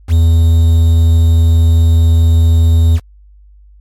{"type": "tone with quantisation", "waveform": "triangle", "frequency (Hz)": 82.41, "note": "E2", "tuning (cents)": 0, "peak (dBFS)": -3, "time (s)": [0.08, 3], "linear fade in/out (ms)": 50, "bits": 5, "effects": ["added 50 Hz sine -38 dBFS peak until 3.8 s", "MP3 64 kbps"]}